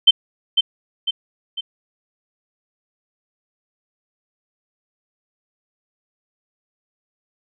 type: tone with echo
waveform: sine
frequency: 3104 Hz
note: G7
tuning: 18 cents flat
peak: -5 dBFS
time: 0.07-0.11 s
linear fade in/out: 10 ms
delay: 500 ms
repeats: 3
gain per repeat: -6 dB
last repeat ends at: 1.61 s
effects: none